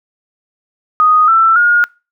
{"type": "tone with pitch steps", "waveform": "sine", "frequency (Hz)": [1244.5, 1333.8, 1429.6], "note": ["D#6", "E6", "F6"], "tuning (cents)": [0, 20, 40], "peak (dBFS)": -6, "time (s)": [1, 1.84], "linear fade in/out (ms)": 0, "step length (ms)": 280, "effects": ["noise-tail reverb RT60 0.3 s tail -26 dB re dry"]}